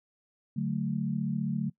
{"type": "chord", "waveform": "sine", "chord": "D major", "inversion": "none", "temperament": "equal with one note detuned", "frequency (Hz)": [145.15, 185, 220], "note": ["D3", "F#3", "A3"], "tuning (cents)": [-20, 0, 0], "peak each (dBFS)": -32, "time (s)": [0.56, 1.7], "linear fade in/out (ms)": 10, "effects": ["noise-tail reverb RT60 0.1 s tail -22 dB re dry"]}